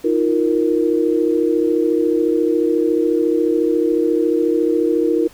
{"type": "chord", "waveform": "sine", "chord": "Eb suspended second", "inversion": "none", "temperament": "equal with one note detuned", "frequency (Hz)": [315.1, 349.2, 466.2], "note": ["Eb4", "F4", "Bb4"], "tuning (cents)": [22, 0, 0], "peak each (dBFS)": -18, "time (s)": [0.04, 5.28], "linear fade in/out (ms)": 10, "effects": ["pink hiss -46 dBFS RMS until 5.33 s"]}